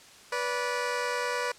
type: tone pair together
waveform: 15% pulse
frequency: 490.1 / 580 Hz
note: B4 / D5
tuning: -13 / -22 cents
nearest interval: minor third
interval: 291 cents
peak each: -23 / -27 dBFS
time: 0.32-1.52 s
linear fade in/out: 5 ms
effects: white hiss -52 dBFS RMS until 1.58 s + low-pass 8000 Hz 12 dB/octave